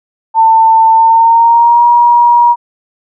sine tone with pitch glide, 895 to 953.7 Hz, A5 to A#5, +29 to +39 cents, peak -3 dBFS, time 0.34-2.56 s, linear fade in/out 50 ms, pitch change +110 cents, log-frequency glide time 0.94-1.86 s, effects none

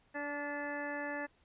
harmonic tone with a mistuned harmonic, 290 Hz, D4, 22 cents flat, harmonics 1 / 2 / 3 / 4 / 5 / 6 / 7 / 9, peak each -43 / -42 / -45 / -51 / -51 / -41 / -49 / -55 dBFS, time 0.14-1.27 s, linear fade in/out 20 ms, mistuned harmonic 5, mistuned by -26 cents, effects pink hiss -70 dBFS RMS until 1.44 s + resampled to 8000 Hz

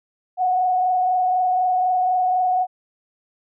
sine tone with frequency modulation, 735 Hz, F#5, 12 cents flat, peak -16 dBFS, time 0.37-2.67 s, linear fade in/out 50 ms, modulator 24 Hz, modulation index 0.6, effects none

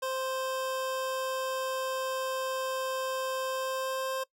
25% pulse tone with pitch glide, 523.3 to 526.6 Hz, C5 to C5, 0 to +11 cents, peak -27 dBFS, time 0.02-4.24 s, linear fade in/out 10 ms, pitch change +11 cents, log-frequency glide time 3.48-4.08 s, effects noise-tail reverb RT60 0.1 s tail -22 dB re dry

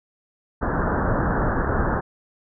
pink low-pass noise, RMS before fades -22 dBFS, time 0.61-2.01 s, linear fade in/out 20 ms, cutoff 1700 Hz, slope 96 dB/octave, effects none

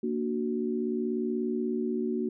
sine chord, Bb augmented, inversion none, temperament equal, 233.1 / 293.7 / 370 Hz, Bb3 / D4 / F#4, 0 / 0 / 0 cents, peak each -30 / -35 / -31 dBFS, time 0.03-2.29 s, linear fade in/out 5 ms, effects none

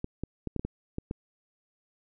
clicks, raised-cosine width 3 ms, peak -19 dBFS, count 8, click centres 0.044 / 0.236 / 0.473 / 0.563 / 0.595 / 0.65 / 0.984 / 1.111 s, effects none

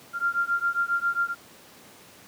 sine beating tone pair, 1387 / 1394.4 Hz, F6 / F6, -12 / -3 cents, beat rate 7.4 Hz, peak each -26 dBFS, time 0.13-1.35 s, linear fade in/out 50 ms, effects pink hiss -50 dBFS RMS until 2.27 s + high-pass 150 Hz 12 dB/octave

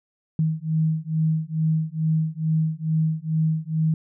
sine beating tone pair, 157.4 / 159.7 Hz, D#3 / D#3, +20 / +45 cents, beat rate 2.3 Hz, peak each -23 dBFS, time 0.39-3.94 s, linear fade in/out 2 ms, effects none

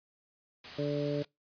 white noise, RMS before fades -44 dBFS, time 0.64-1.25 s, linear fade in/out 5 ms
harmonic tone, 145.3 Hz, D3, 18 cents flat, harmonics 1 / 2 / 3 / 4, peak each -35 / -35 / -35 / -35 dBFS, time 0.78-1.23 s, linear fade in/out 10 ms
effects noise-tail reverb RT60 0.2 s tail -25 dB re dry + resampled to 11025 Hz

